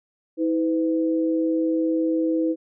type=tone pair together; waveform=sine; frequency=321.9 / 504 Hz; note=E4 / B4; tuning=-41 / +35 cents; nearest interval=minor sixth; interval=776 cents; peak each=-20 / -26 dBFS; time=0.37-2.56 s; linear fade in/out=50 ms; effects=none